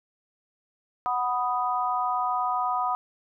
sine chord, B major, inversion second, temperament equal, 740 / 987.8 / 1244.5 Hz, F#5 / B5 / D#6, 0 / 0 / 0 cents, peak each -28 dBFS, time 1.06-2.95 s, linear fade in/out 0 ms, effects none

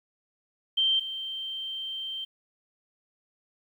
sine tone pair in turn, 3136 / 3136 Hz, G7 / G7, 0 / 0 cents, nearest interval unison, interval 0 cents, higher neither, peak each -21 / -32 dBFS, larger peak first, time 0.77-1 / 1-2.25 s, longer second, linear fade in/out 10 ms, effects 10-bit

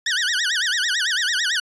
20% pulse tone with vibrato, 1672 Hz, G#6, 11 cents sharp, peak -14 dBFS, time 0.06-1.6 s, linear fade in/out 5 ms, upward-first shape sine, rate 9 Hz, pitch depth 240 cents each way, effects resampled to 22050 Hz

